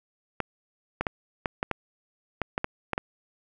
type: clicks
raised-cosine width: 0.5 ms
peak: -11 dBFS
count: 11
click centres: 0.403 / 1.01 / 1.068 / 1.458 / 1.629 / 1.713 / 2.417 / 2.579 / 2.644 / 2.933 / 2.979 s
effects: none